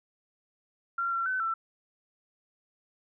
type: tone with pitch steps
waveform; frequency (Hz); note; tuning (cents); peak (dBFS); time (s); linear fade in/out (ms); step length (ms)
sine; 1376 / 1360 / 1517 / 1338; F6 / F6 / F#6 / E6; -26 / -46 / +43 / +25; -27; 0.98-1.54; 5; 140
effects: none